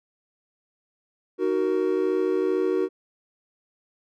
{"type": "chord", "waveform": "triangle", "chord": "D# minor", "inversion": "none", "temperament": "just", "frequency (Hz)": [311.1, 373.4, 466.7], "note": ["D#4", "F#4", "A#4"], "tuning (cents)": [0, 16, 2], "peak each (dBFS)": [-26, -21, -25], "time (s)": [1.38, 2.89], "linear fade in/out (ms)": 50, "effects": []}